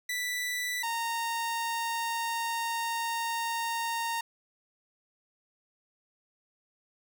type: tone pair in turn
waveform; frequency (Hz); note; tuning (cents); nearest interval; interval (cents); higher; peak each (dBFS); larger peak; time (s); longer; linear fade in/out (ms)
sawtooth; 1975.5 / 923.7; B6 / A#5; 0 / -16; octave + minor second; 1316; first; -27 / -26; second; 0.09-0.83 / 0.83-4.21; second; 5
effects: none